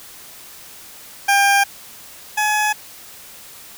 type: tone pair in turn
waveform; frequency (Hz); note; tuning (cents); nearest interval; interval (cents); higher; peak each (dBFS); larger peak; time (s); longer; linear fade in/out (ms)
20% pulse; 799 / 846.5; G5 / G#5; +33 / +33; minor second; 100; second; -7 / -11; first; 1.28-1.64 / 2.37-2.73; neither; 10
effects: white hiss -40 dBFS RMS until 3.77 s